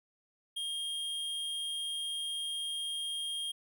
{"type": "tone", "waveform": "square", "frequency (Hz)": 3228, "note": "G#7", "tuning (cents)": -50, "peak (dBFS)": -35, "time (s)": [0.56, 3.52], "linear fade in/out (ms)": 10, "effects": []}